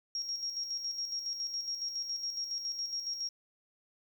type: tone with tremolo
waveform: triangle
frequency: 5588 Hz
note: F8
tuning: in tune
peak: -29 dBFS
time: 0.15-3.29 s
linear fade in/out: 2 ms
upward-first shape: square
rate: 7.2 Hz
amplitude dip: 60%
effects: tanh soft clip ceiling -31 dBFS + 11-bit